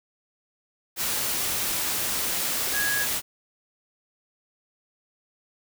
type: tone in noise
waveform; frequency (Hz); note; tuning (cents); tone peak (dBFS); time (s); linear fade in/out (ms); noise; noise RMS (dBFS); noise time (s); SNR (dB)
sine; 1661.2; G#6; 0; -25; 2.72-3.07; 50; white; -27; 0.96-3.22; -1
effects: none